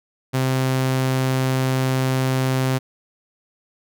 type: tone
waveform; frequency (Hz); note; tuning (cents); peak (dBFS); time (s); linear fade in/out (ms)
sawtooth; 130.81; C3; 0; -14; 0.33-2.79; 20
effects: none